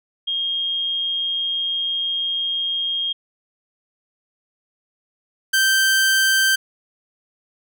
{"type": "tone pair in turn", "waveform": ["sine", "sawtooth"], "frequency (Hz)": [3237, 1560.7], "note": ["G#7", "G6"], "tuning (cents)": [-45, -8], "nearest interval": "octave + minor second", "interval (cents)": 1263, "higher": "first", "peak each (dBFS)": [-20, -11], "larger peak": "second", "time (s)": [[0.27, 3.13], [5.53, 6.56]], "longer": "first", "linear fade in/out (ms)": 10, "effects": []}